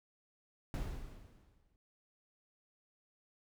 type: noise with exponential decay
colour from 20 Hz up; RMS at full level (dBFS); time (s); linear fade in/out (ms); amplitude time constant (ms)
brown; -36; 0.74-1.76; 1; 220
effects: none